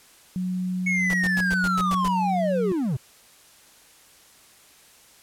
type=tone with pitch glide; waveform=sine; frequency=183.1 to 184.91 Hz; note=F#3 to F#3; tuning=-18 to -1 cents; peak=-24 dBFS; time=0.36-2.72 s; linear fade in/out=0 ms; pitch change=+17 cents; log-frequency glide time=1.17-2.12 s
type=linear sweep; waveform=triangle; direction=down; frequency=2217 to 110.2 Hz; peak=-20 dBFS; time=0.86-2.97 s; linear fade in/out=10 ms
type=noise bursts; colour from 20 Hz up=pink; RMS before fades=-32 dBFS; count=8; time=1.1-2.081 s; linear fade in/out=0 ms; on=36 ms; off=99 ms
effects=white hiss -53 dBFS RMS until 5.22 s + low-pass 12000 Hz 12 dB/octave